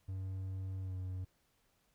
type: tone with pitch glide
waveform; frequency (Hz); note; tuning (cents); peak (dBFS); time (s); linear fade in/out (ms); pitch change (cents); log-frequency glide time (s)
triangle; 94.9 to 92.68; F#2 to F#2; +44 to +3; -36; 0.08-1.25; 10; -41; 0.81-0.95
effects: pink hiss -75 dBFS RMS until 1.94 s